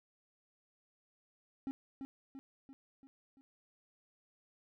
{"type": "tone with echo", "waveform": "triangle", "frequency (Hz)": 270, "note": "C#4", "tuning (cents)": -45, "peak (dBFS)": -34, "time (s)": [1.67, 1.71], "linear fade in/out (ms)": 0, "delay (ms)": 340, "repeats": 5, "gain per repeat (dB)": -5, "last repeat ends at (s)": 3.41, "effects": []}